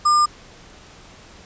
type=tone with sample-and-hold; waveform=sine; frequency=1200 Hz; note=D6; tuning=37 cents sharp; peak=-12 dBFS; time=0.05-0.26 s; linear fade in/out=10 ms; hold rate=6300 Hz; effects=pink hiss -45 dBFS RMS until 1.45 s + resampled to 16000 Hz